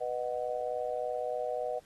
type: chord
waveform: sine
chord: B major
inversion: none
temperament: just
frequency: 493.9 / 617.4 / 740.8 Hz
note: B4 / D#5 / F#5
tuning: 0 / -14 / +2 cents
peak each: -35 / -35 / -37 dBFS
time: 0-1.8 s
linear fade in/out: 20 ms
effects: pink hiss -63 dBFS RMS until 1.85 s + AAC 32 kbps